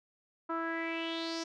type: tone with low-pass filter sweep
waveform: sawtooth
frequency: 329.6 Hz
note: E4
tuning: in tune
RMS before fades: -36 dBFS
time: 0.49-1.44 s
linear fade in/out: 10 ms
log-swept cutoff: 1200 to 5700 Hz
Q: 5.2
effects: none